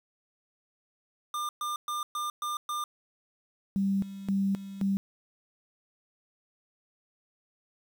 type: tone bursts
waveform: square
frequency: 1200 Hz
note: D6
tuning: 37 cents sharp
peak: -31 dBFS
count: 6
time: 1.34-2.84 s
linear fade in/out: 2 ms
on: 150 ms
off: 120 ms
type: tone with tremolo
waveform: sine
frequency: 196 Hz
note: G3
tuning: in tune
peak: -24 dBFS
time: 3.76-4.97 s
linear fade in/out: 0 ms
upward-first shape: square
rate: 1.9 Hz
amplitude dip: 80%
effects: 9-bit